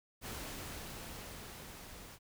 pink noise with level ramp, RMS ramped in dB -43 to -52 dBFS, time 0.21-2.19 s, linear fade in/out 50 ms, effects none

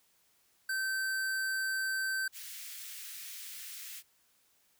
square tone, 1548 Hz, G6, 22 cents flat, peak -32 dBFS, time 0.69-2.28 s, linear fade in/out 5 ms
white high-pass noise, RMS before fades -45 dBFS, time 2.32-4.03 s, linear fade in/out 50 ms, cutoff 1700 Hz, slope 24 dB/octave
effects white hiss -70 dBFS RMS until 4.79 s

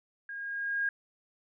sine tone with level ramp, 1627 Hz, G#6, 36 cents flat, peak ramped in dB -38 to -26 dBFS, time 0.29-0.89 s, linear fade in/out 2 ms, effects none

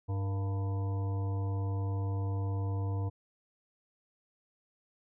harmonic tone with a mistuned harmonic, 99 Hz, G2, 18 cents sharp, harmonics 1 / 3 / 5 / 7 / 9 / 10, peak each -30 / -44 / -45 / -49 / -50 / -51 dBFS, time 0.08-3.1 s, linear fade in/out 20 ms, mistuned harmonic 5, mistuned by -76 cents, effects none

